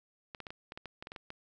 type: clicks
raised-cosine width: 0.3 ms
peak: -27 dBFS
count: 12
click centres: 0.348 / 0.403 / 0.468 / 0.505 / 0.721 / 0.775 / 0.857 / 1.025 / 1.071 / 1.119 / 1.162 / 1.304 s
effects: none